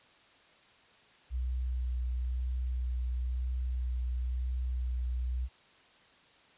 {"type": "tone with vibrato", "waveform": "sine", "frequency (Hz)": 62.1, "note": "B1", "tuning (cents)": 10, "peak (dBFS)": -30, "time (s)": [1.3, 5.49], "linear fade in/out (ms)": 50, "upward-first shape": "sine", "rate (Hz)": 1, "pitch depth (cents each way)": 16, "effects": ["white hiss -61 dBFS RMS until 6.57 s", "resampled to 8000 Hz"]}